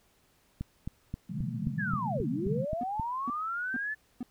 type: click train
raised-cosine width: 5 ms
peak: -22 dBFS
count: 10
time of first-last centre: 0.61-2.997 s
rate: 3.77 Hz
type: band-pass noise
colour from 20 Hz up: pink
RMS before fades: -34 dBFS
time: 1.29-2.65 s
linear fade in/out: 5 ms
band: 120 to 230 Hz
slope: 96 dB/octave
type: linear two-way sweep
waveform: sine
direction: down then up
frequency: 1760 to 220 to 1760 Hz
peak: -31 dBFS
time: 1.78-3.95 s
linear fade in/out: 20 ms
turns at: 2.28 s
type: tone bursts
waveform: triangle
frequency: 246.9 Hz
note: B3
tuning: in tune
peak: -30 dBFS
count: 4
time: 2.81-4.23 s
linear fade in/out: 2 ms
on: 25 ms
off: 440 ms
effects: pink hiss -67 dBFS RMS until 4.3 s